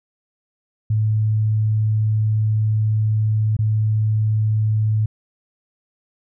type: tone with dropouts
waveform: sine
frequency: 108.2 Hz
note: A2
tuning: 29 cents flat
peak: -15 dBFS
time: 0.9-5.06 s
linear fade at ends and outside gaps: 5 ms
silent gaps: 3.567-3.589 s
effects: none